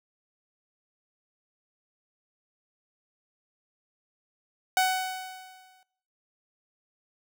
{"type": "tone with exponential decay", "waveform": "sawtooth", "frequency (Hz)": 748, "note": "F#5", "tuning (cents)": 19, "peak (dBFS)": -16, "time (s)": [4.77, 5.83], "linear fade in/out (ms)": 1, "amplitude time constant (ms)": 230, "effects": ["noise-tail reverb RT60 0.8 s tail -22 dB re dry"]}